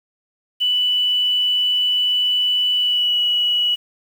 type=tone with pitch glide; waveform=sine; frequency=2973 to 2932 Hz; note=F#7 to F#7; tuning=+8 to -16 cents; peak=-15 dBFS; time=0.6-3.76 s; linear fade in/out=20 ms; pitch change=-24 cents; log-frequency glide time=2.73-3.19 s; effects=7-bit